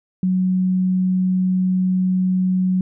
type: tone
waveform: sine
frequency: 185 Hz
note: F#3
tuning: in tune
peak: -15 dBFS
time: 0.23-2.81 s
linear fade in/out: 2 ms
effects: none